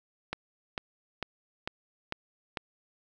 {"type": "click train", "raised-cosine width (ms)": 0.3, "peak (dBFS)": -16, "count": 6, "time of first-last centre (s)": [0.33, 2.572], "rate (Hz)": 2.23, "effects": []}